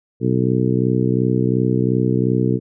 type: harmonic tone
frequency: 62.8 Hz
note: B1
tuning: 30 cents sharp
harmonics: 2 / 3 / 4 / 5 / 6 / 7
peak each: -19 / -21 / -22 / -23 / -24 / -24 dBFS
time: 0.2-2.6 s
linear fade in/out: 50 ms
effects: none